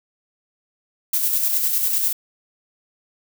violet noise with tremolo, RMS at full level -19 dBFS, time 1.13-2.13 s, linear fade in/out 5 ms, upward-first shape square, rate 10 Hz, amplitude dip 35%, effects none

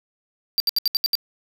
square tone bursts, 4699 Hz, D8, in tune, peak -17 dBFS, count 7, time 0.58-1.153 s, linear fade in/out 0 ms, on 21 ms, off 71 ms, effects none

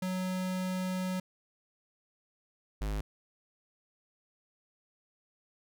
square tone pair in turn, 185 / 51.6 Hz, F#3 / G#1, 0 / -10 cents, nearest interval octave + minor seventh, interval 2210 cents, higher first, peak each -32 / -32 dBFS, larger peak neither, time 0.02-1.2 / 2.81-3.01 s, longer first, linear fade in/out 5 ms, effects none

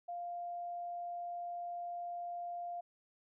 sine tone, 698.5 Hz, F5, in tune, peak -39 dBFS, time 0.08-2.81 s, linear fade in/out 10 ms, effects none

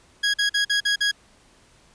20% pulse tone bursts, 1654 Hz, G#6, 8 cents flat, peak -14 dBFS, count 6, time 0.23-1.115 s, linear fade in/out 10 ms, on 110 ms, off 45 ms, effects pink hiss -56 dBFS RMS until 1.94 s + resampled to 22050 Hz

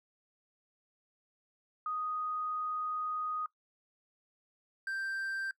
sine / triangle tone pair in turn, 1244.5 / 1571.2 Hz, D#6 / G6, 0 / +4 cents, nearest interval major third, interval 404 cents, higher second, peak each -33 / -32 dBFS, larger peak second, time 1.86-3.46 / 4.87-5.51 s, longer first, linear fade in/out 2 ms, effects noise-tail reverb RT60 0.1 s tail -20 dB re dry

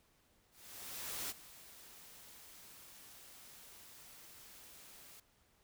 white noise with ADSR envelope, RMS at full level -41 dBFS, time 0.51-5.2 s, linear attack 790 ms, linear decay 29 ms, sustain -16 dB, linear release 4 ms, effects pink hiss -72 dBFS RMS until 5.63 s

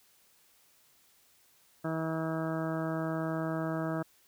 harmonic tone, 161 Hz, E3, 41 cents flat, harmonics 1 / 2 / 3 / 4 / 5 / 6 / 7 / 8 / 9 / 10, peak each -35 / -35 / -43 / -37 / -48 / -46 / -48 / -43 / -50 / -46 dBFS, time 1.84-4.03 s, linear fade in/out 10 ms, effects white hiss -65 dBFS RMS until 4.27 s

